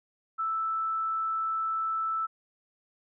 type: tone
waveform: sine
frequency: 1318.5 Hz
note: E6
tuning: in tune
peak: -27 dBFS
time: 0.38-2.27 s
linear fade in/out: 20 ms
effects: none